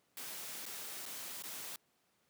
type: noise with dropouts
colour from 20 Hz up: white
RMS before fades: -45 dBFS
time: 0.17-1.76 s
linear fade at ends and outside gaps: 2 ms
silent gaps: 0.656-0.662 / 1.056-1.061 / 1.424-1.436 s
effects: pink hiss -75 dBFS RMS until 2.29 s + high-pass 150 Hz 12 dB/octave